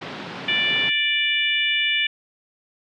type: band-pass noise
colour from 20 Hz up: pink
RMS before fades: -34 dBFS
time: 0.01-0.9 s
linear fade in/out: 10 ms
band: 140 to 3900 Hz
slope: 24 dB/octave
type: harmonic tone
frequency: 587.3 Hz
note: D5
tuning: in tune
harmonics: 3 / 4 / 5 / 6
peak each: -26 / -22 / -23 / -27 dBFS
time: 0.48-2.07 s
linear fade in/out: 5 ms
effects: none